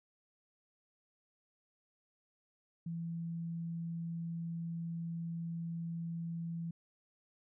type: tone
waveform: sine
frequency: 167.3 Hz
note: E3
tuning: 26 cents sharp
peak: -37 dBFS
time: 2.86-6.71 s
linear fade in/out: 5 ms
effects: none